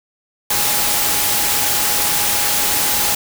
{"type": "tone in noise", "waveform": "sine", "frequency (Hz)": 829, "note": "G#5", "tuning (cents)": -3, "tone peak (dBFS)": -28, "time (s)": [0.5, 3.15], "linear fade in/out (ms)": 5, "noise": "white", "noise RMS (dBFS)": -17, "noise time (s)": [0.5, 3.15], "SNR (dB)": -14, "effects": []}